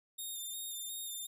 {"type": "tone with vibrato", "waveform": "5% pulse", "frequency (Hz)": 3650, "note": "A#7", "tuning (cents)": -37, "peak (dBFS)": -33, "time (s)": [0.18, 1.27], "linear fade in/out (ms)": 10, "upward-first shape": "square", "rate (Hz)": 2.8, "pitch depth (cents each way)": 26, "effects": []}